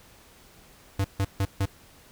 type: tone bursts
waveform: square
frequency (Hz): 97.8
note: G2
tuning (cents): -4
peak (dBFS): -23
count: 4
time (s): 0.99-1.656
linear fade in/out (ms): 5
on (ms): 54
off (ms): 150
effects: pink hiss -54 dBFS RMS until 2.11 s